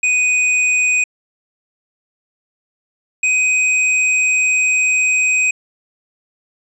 square tone pair in turn, 2492 / 2509 Hz, D#7 / D#7, +2 / +14 cents, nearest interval unison, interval 12 cents, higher second, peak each -13 dBFS, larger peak neither, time 0.03-1.04 / 3.23-5.51 s, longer second, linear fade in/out 5 ms, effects resampled to 22050 Hz

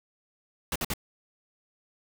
pink noise bursts, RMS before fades -30 dBFS, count 3, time 0.72-0.937 s, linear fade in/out 2 ms, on 37 ms, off 53 ms, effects none

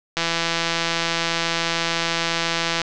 click train, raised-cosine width 0.2 ms, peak -4 dBFS, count 443, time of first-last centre 0.17-2.817 s, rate 167 Hz, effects low-pass 7000 Hz 12 dB/octave

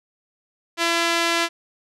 sawtooth tone with band-pass filter, 337.2 Hz, E4, 39 cents sharp, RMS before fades -21 dBFS, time 0.77-1.49 s, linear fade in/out 50 ms, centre 3000 Hz, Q 0.63, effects resampled to 32000 Hz

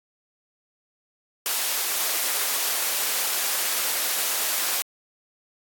white high-pass noise, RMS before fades -25 dBFS, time 1.46-4.82 s, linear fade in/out 0 ms, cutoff 470 Hz, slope 12 dB/octave, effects AAC 64 kbps

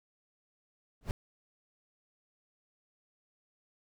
brown noise with exponential growth, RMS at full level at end -29 dBFS, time 1.01-1.11 s, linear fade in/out 1 ms, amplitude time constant 21 ms, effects none

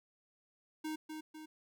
square tone with echo, 311.1 Hz, D#4, in tune, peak -38 dBFS, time 0.84-0.96 s, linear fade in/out 10 ms, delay 250 ms, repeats 2, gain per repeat -5 dB, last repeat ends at 1.46 s, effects none

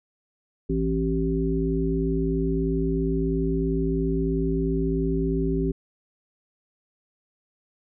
harmonic tone with a mistuned harmonic, 55.3 Hz, A1, 9 cents sharp, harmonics 1 / 3 / 5 / 7, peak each -27 / -27 / -27 / -27 dBFS, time 0.69-5.72 s, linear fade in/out 10 ms, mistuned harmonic 5, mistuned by -48 cents, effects none

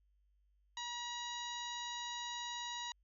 harmonic tone, 959 Hz, A#5, 49 cents sharp, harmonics 1 / 2 / 3 / 4 / 5 / 6 / 7, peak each -45 / -49 / -51 / -45 / -57 / -55 / -51 dBFS, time 0.77-2.92 s, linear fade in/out 2 ms, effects added 50 Hz sine -70 dBFS peak until 3.03 s

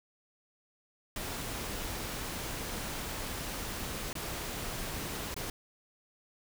pink noise with dropouts, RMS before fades -38 dBFS, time 1.16-5.5 s, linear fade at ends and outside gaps 2 ms, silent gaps 4.13-4.153 / 5.343-5.364 s, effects none

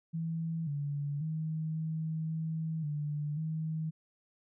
sine tone with pitch steps, 163.7 / 144 / 157.9 / 159.1 / 160.3 / 148.2 / 158.4 Hz, E3 / D3 / D#3 / D#3 / E3 / D3 / D#3, -12 / -34 / +26 / +39 / -48 / +16 / +31 cents, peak -32 dBFS, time 0.13-3.91 s, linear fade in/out 20 ms, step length 540 ms, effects none

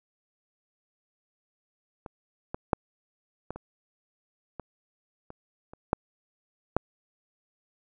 clicks, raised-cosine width 1 ms, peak -25 / -18 / -7 / -20 / -26 / -22 / -28 / -30 / -8 / -8 dBFS, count 10, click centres 2.062 / 2.545 / 2.732 / 3.506 / 3.56 / 4.597 / 5.304 / 5.735 / 5.931 / 6.766 s, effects none

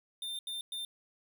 square tone bursts at uneven times, 3603 Hz, A7, 40 cents sharp, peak -37 dBFS, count 3, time 0.22-0.39 / 0.47-0.61 / 0.72-0.85 s, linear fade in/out 2 ms, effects 11-bit

